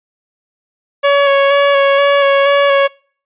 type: tone with vibrato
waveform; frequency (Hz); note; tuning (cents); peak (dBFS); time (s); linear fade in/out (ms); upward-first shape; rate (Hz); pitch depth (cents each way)
sawtooth; 560; C#5; +18; -4; 1.03-2.88; 20; square; 2.1; 15
effects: noise-tail reverb RT60 0.5 s tail -26 dB re dry + resampled to 8000 Hz